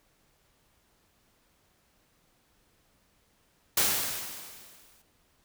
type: noise with exponential decay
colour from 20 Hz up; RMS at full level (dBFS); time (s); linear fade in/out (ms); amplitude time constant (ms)
white; -23; 3.77-5.02; 5; 270
effects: pink hiss -68 dBFS RMS until 5.44 s